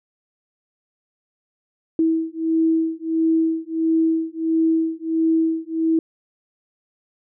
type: beating tone pair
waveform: sine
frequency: 323.4 / 324.9 Hz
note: E4 / E4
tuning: -33 / -25 cents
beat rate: 1.5 Hz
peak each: -20 dBFS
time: 1.99-5.99 s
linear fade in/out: 2 ms
effects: none